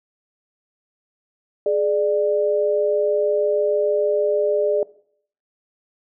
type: tone pair together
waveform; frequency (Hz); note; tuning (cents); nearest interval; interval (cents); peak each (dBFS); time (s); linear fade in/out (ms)
sine; 419.8 / 593.4; G#4 / D5; +19 / +18; tritone; 599; -19; 1.66-4.83; 2
effects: noise-tail reverb RT60 0.6 s tail -20 dB re dry